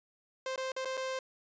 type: tone with dropouts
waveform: sawtooth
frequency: 523.3 Hz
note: C5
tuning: in tune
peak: -30 dBFS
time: 0.46-1.19 s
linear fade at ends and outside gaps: 2 ms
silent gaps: 0.56-0.577 / 0.719-0.764 / 0.848-0.855 / 0.971-0.975 s
effects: resampled to 16000 Hz